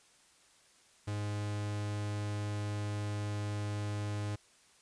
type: tone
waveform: 45% pulse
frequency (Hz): 103.83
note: G#2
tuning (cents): 0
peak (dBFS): -34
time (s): 1.07-4.36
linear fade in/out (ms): 10
effects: white hiss -64 dBFS RMS until 4.81 s + resampled to 22050 Hz